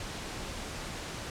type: noise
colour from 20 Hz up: pink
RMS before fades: -39 dBFS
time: 0-1.3 s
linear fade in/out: 2 ms
effects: low-pass 8000 Hz 12 dB/octave